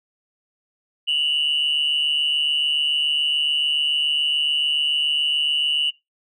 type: tone pair together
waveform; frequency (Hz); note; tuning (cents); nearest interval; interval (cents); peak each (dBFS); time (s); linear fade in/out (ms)
sine; 2803 / 2950; F7 / F#7; +6 / -6; minor second; 88; -22 / -18; 1.07-5.91; 20
effects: noise-tail reverb RT60 0.2 s tail -22 dB re dry + tanh soft clip ceiling -13 dBFS